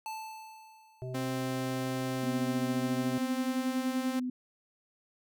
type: tone with exponential decay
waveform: square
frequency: 878 Hz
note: A5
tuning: 4 cents flat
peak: -36 dBFS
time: 0.06-1.54 s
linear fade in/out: 1 ms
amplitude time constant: 320 ms
type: harmonic tone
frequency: 127.9 Hz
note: C3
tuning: 39 cents flat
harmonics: 1 / 3 / 5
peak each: -37 / -42 / -44 dBFS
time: 1.02-3.18 s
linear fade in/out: 0 ms
type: tone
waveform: sawtooth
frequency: 261.6 Hz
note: C4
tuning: in tune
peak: -29 dBFS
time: 1.14-4.2 s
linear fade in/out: 10 ms
type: tone with pitch glide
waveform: sine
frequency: 247.2 to 251.5 Hz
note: B3 to B3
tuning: +2 to +32 cents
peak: -31 dBFS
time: 2.23-4.3 s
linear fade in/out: 5 ms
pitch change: +30 cents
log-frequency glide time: 2.7-3.72 s
effects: none